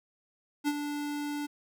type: tone with ADSR envelope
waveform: square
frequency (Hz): 292.3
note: D4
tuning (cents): -8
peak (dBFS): -25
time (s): 0.64-1.47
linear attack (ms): 38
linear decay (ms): 45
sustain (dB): -8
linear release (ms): 17
effects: none

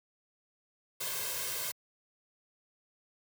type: noise with comb filter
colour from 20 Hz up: white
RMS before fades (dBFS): -36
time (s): 1-1.72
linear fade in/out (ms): 10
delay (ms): 1.9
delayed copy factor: +1
effects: high-pass 100 Hz 12 dB/octave

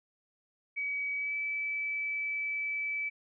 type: tone with pitch glide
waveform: sine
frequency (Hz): 2272 to 2305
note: C#7 to D7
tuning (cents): +42 to -33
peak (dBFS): -31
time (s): 0.76-3.1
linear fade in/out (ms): 20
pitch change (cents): +25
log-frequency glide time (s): 1.16-1.35
effects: none

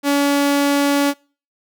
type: tone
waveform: sawtooth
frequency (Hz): 283.8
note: C#4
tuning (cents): +41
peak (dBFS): -10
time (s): 0.03-1.14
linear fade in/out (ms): 50
effects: noise-tail reverb RT60 0.4 s tail -26 dB re dry

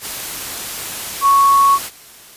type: tone in noise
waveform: sine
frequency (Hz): 1108.7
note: C#6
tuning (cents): 0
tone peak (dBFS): -8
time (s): 1.21-1.79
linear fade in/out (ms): 50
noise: white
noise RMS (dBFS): -26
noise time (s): 0-1.91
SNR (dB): +15
effects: white hiss -41 dBFS RMS until 2.36 s + resampled to 32000 Hz

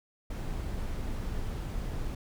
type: noise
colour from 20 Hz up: brown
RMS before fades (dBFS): -34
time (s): 0.3-2.15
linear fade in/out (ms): 5
effects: none

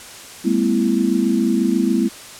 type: tone cluster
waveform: sine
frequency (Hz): 201.4 / 227.8 / 255.7 / 332.9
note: G3 / A#3 / C4 / E4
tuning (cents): +47 / -40 / -40 / +17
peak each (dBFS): -20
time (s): 0.44-2.09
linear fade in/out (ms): 20
effects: white hiss -37 dBFS RMS until 2.39 s + low-pass 10000 Hz 12 dB/octave

